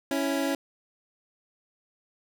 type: tone pair together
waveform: 25% pulse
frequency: 277.2 / 329.6 Hz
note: C#4 / E4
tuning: 0 / 0 cents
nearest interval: minor third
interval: 300 cents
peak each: -23 / -27 dBFS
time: 0.11-0.55 s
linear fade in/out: 2 ms
effects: none